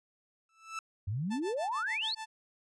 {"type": "tone with exponential growth", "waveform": "30% pulse", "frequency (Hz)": 1318.5, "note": "E6", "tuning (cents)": 0, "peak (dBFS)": -31, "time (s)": [0.49, 0.79], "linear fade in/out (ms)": 2, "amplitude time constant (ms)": 64}
{"type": "exponential sweep", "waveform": "sine", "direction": "up", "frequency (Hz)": [90.1, 4615], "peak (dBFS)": -31, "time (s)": [1.07, 2.15], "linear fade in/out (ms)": 10}
{"type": "tone with tremolo", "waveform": "sawtooth", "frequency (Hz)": 880, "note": "A5", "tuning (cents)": 0, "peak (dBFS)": -34, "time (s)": [1.3, 2.26], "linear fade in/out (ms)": 20, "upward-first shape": "sine", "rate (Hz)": 6.8, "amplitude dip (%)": 100}
{"effects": ["resampled to 22050 Hz"]}